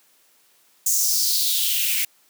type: noise with high-pass filter sweep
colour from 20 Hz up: blue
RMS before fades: -21 dBFS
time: 0.86-2.05 s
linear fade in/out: 5 ms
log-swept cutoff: 7000 to 2200 Hz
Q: 4.1
effects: white hiss -59 dBFS RMS until 2.29 s + high-pass 200 Hz 12 dB/octave